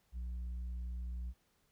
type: tone with tanh clipping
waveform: sine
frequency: 60.6 Hz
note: B1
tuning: 32 cents flat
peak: -39 dBFS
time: 0.12-1.34 s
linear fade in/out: 50 ms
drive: 3 dB
effects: pink hiss -75 dBFS RMS until 1.71 s